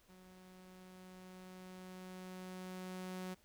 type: tone with level ramp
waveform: sawtooth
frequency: 184.6 Hz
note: F#3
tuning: 4 cents flat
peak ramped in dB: -55 to -38 dBFS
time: 0.08-3.35 s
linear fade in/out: 20 ms
effects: pink hiss -70 dBFS RMS until 3.44 s